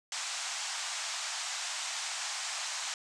white band-pass noise, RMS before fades -37 dBFS, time 0.12-2.94 s, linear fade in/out 2 ms, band 670 to 8100 Hz, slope 48 dB/octave, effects none

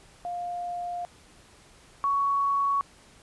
sine tone pair in turn, 704 / 1117.5 Hz, F5 / C#6, +14 / +14 cents, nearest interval minor sixth, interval 800 cents, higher second, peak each -30 / -22 dBFS, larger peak second, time 0.25-1.05 / 2.04-2.81 s, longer first, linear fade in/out 0 ms, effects pink hiss -55 dBFS RMS until 3.22 s + resampled to 24000 Hz

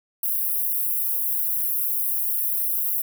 white high-pass noise, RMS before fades -24 dBFS, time 0.23-3.02 s, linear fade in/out 5 ms, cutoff 11000 Hz, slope 48 dB/octave, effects none

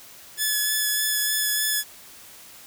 5% pulse tone with vibrato, 1716 Hz, A6, 44 cents flat, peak -11 dBFS, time 0.37-1.84 s, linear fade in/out 50 ms, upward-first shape sine, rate 3.3 Hz, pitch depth 13 cents each way, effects white hiss -46 dBFS RMS until 2.66 s

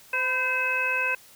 harmonic tone with a mistuned harmonic, 515 Hz, C5, 28 cents flat, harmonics 1 / 2 / 3 / 4 / 5, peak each -35 / -33 / -28 / -37 / -25 dBFS, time 0.13-1.15 s, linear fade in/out 5 ms, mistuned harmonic 2, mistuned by -45 cents, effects white hiss -52 dBFS RMS until 1.35 s

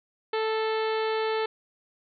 harmonic tone with a mistuned harmonic, 440 Hz, A4, in tune, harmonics 1 / 2 / 3 / 4 / 5 / 6 / 7 / 8 / 9 / 10, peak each -26 / -32 / -36 / -38 / -40 / -42 / -43 / -44 / -45 / -46 dBFS, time 0.33-1.46 s, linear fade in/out 5 ms, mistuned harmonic 5, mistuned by -17 cents, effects none

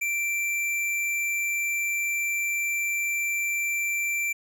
sine tone with hard clipping, 2349 Hz, D7, in tune, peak -26 dBFS, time 0.01-4.33 s, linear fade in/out 10 ms, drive 14 dB, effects none

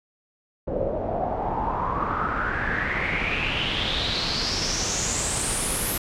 pink noise with low-pass filter sweep, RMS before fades -26 dBFS, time 0.67-5.98 s, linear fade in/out 5 ms, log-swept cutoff 510 to 12000 Hz, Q 6, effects none

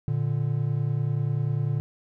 triangle tone pair together, 116.54 / 146.66 Hz, A#2 / D3, 0 / -2 cents, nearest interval major third, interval 398 cents, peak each -24 / -24 dBFS, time 0.08-1.8 s, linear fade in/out 0 ms, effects none

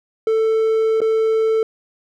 triangle tone with dropouts, 443.2 Hz, A4, 13 cents sharp, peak -12 dBFS, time 0.27-1.63 s, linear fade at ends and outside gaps 2 ms, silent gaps 1.005-1.016 s, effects none

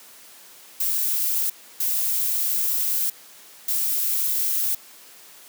violet noise bursts at uneven times, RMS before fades -23 dBFS, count 3, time 0.8-1.5 / 1.8-3.1 / 3.68-4.75 s, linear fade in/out 5 ms, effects white hiss -47 dBFS RMS until 5.48 s + high-pass 200 Hz 12 dB/octave

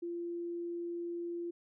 sine tone, 343.9 Hz, F4, 27 cents flat, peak -36 dBFS, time 0.02-1.51 s, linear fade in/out 10 ms, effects none

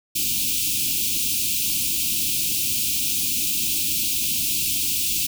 white band-stop noise, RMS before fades -23 dBFS, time 0.15-5.27 s, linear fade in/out 10 ms, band 340 to 2400 Hz, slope 96 dB/octave, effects none

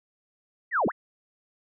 sine linear two-way sweep, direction down then up, 2050 to 161.3 to 2050 Hz, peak -21 dBFS, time 0.71-0.92 s, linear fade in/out 50 ms, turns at 0.87 s, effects none

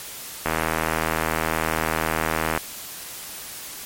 click train, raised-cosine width 0.5 ms, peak -6 dBFS, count 170, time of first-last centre 0.46-2.575 s, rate 79.9 Hz, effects white hiss -36 dBFS RMS until 3.85 s + MP3 64 kbps

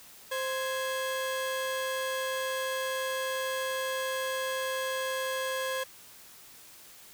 30% pulse tone pair together, 523.3 / 1661.4 Hz, C5 / G#6, 0 / 0 cents, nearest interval octave + minor sixth, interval 2000 cents, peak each -29 / -33 dBFS, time 0.31-5.84 s, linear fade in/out 10 ms, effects white hiss -52 dBFS RMS until 7.13 s

